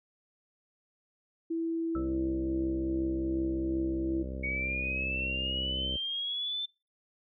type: tone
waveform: sine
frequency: 329.6 Hz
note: E4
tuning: in tune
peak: -29 dBFS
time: 1.5-4.23 s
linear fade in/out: 10 ms
type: tone with exponential decay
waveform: sine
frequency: 1316 Hz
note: E6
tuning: 3 cents flat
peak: -37 dBFS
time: 1.95-2.17 s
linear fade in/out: 2 ms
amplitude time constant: 47 ms
type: harmonic tone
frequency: 65.41 Hz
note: C2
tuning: in tune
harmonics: 1 / 2 / 3 / 4 / 5 / 6 / 7 / 8 / 9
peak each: -37 / -46 / -44 / -45 / -47 / -51 / -51 / -48 / -48 dBFS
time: 1.95-5.97 s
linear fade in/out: 5 ms
type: linear sweep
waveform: sine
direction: up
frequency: 2226 to 3558 Hz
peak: -31 dBFS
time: 4.43-6.66 s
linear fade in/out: 10 ms
effects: noise-tail reverb RT60 0.3 s tail -25 dB re dry